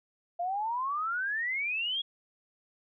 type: exponential sweep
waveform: sine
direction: up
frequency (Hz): 681 to 3352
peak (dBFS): -29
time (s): 0.39-2.02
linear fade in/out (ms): 10
effects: none

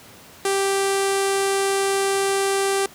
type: tone with low-pass filter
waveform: sawtooth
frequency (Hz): 392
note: G4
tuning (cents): 0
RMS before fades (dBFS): -21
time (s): 0.45-2.86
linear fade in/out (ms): 2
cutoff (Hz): 9600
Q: 2.6
effects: pink hiss -45 dBFS RMS until 2.94 s + high-pass 100 Hz 12 dB/octave

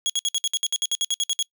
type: tone bursts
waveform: 25% pulse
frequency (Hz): 3322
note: G#7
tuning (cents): 0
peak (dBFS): -17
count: 15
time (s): 0.06-1.426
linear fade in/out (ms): 0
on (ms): 36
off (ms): 59
effects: noise-tail reverb RT60 0.1 s tail -25 dB re dry

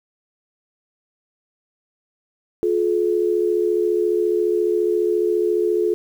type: tone pair together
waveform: sine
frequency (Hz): 354.1 / 428.6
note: F4 / A4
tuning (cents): +24 / -45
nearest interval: minor third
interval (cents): 331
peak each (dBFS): -19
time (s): 2.63-5.94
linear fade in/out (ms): 0
effects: 8-bit

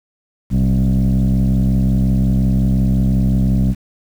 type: tone with frequency modulation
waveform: sine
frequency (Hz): 125.5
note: B2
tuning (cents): +28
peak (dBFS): -9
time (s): 0.5-3.75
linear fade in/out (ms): 50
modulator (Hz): 65.6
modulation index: 1.5
effects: tanh soft clip ceiling -10 dBFS + 7-bit

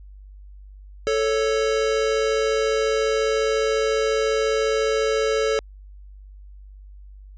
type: tone pair together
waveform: square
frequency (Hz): 440 / 554.4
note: A4 / C#5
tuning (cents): 0 / 0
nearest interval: major third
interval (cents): 400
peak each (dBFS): -21 / -25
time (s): 1.07-5.59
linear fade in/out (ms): 0
effects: added 49 Hz sine -40 dBFS peak until 7.37 s + resampled to 16000 Hz

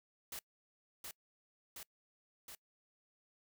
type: noise with echo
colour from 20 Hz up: white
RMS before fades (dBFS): -45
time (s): 0.32-0.39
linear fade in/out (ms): 2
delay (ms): 720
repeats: 3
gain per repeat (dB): -2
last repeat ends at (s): 2.55
effects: noise-tail reverb RT60 0.1 s tail -24 dB re dry

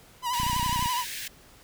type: tone with vibrato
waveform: 45% pulse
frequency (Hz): 979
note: B5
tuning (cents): -15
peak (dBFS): -26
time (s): 0.22-1.05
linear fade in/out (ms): 50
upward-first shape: sine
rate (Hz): 12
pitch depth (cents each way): 63
type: high-pass noise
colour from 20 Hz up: pink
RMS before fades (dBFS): -36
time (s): 0.33-1.28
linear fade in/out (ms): 5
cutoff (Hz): 1600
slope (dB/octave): 96
type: click train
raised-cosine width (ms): 5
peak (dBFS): -21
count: 15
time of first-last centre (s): 0.4-0.859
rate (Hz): 30.5
effects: pink hiss -54 dBFS RMS until 1.63 s

